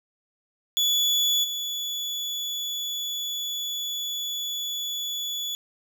35% pulse tone with level steps, 3430 Hz, A7, 45 cents flat, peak -18 / -26 dBFS, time 0.77-5.55 s, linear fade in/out 0 ms, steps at 1.43 s, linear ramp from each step 20 ms, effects none

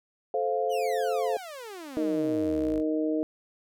sine chord, F major, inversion first, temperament just, 436.5 / 523.8 / 698.5 Hz, A4 / C5 / F5, -14 / +2 / 0 cents, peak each -29 dBFS, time 0.34-1.37 s, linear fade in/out 2 ms
sawtooth exponential sweep, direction down, 3136 to 44 Hz, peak -35 dBFS, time 0.69-2.83 s, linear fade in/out 50 ms
harmonic tone, 155.56 Hz, D#3, in tune, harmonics 2 / 3 / 4, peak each -26 / -31 / -33 dBFS, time 1.97-3.23 s, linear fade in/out 0 ms
effects none

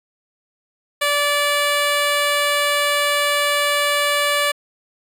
10% pulse tone, 580 Hz, D5, 22 cents flat, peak -8 dBFS, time 1.01-4.52 s, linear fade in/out 10 ms, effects resampled to 32000 Hz

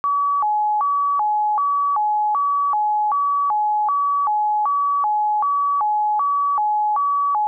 sine tone with vibrato, 981 Hz, B5, 12 cents flat, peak -16 dBFS, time 0.04-7.47 s, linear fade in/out 0 ms, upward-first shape square, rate 1.3 Hz, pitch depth 260 cents each way, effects none

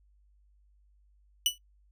sawtooth tone with exponential decay, 2960 Hz, F#7, in tune, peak -16 dBFS, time 1.46-1.58 s, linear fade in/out 1 ms, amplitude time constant 24 ms, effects noise-tail reverb RT60 0.1 s tail -18 dB re dry + added 50 Hz sine -61 dBFS peak until 1.91 s

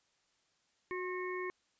harmonic tone with a mistuned harmonic, 366.3 Hz, F#4, 17 cents flat, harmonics 1 / 3 / 5 / 6, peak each -38 / -43 / -45 / -45 dBFS, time 0.91-1.5 s, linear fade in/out 0 ms, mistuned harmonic 3, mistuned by -43 cents, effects white hiss -75 dBFS RMS until 1.79 s + resampled to 16000 Hz

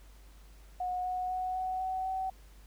sine tone with pitch steps, 728 / 733.9 / 739.9 / 745.9 / 751.9 / 758 Hz, F#5 / F#5 / F#5 / F#5 / F#5 / F#5, -28 / -14 / 0 / +14 / +28 / +42 cents, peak -31 dBFS, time 0.8-2.3 s, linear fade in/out 5 ms, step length 250 ms, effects added 50 Hz sine -52 dBFS peak until 2.66 s + pink hiss -62 dBFS RMS until 2.66 s

